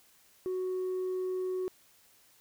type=tone with tanh clipping; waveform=triangle; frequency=370.2 Hz; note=F#4; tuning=1 cent sharp; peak=-31 dBFS; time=0.46-1.68 s; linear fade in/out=0 ms; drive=6 dB; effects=white hiss -63 dBFS RMS until 2.4 s